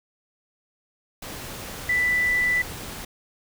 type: tone in noise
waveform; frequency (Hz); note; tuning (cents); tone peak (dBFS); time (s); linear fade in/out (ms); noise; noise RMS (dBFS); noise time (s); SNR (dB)
sine; 1982; B6; +6; -19; 1.89-2.62; 5; pink; -36; 1.22-3.05; +14
effects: none